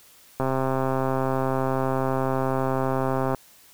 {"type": "click train", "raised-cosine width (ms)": 1, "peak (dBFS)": -11, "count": 390, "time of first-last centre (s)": [0.4, 3.347], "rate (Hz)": 132, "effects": ["white hiss -53 dBFS RMS until 3.73 s"]}